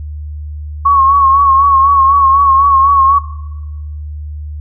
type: tone with vibrato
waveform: sine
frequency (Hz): 1100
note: C#6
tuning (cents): -14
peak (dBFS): -5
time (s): 0.85-3.19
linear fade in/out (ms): 10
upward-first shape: sine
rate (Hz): 4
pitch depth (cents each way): 48
effects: noise-tail reverb RT60 1.0 s tail -17 dB re dry + added 75 Hz sine -21 dBFS peak until 4.6 s